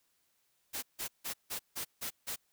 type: noise bursts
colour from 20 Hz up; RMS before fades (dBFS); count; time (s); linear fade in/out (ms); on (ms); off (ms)
white; -38; 7; 0.73-2.362; 20; 96; 160
effects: white hiss -75 dBFS RMS until 2.52 s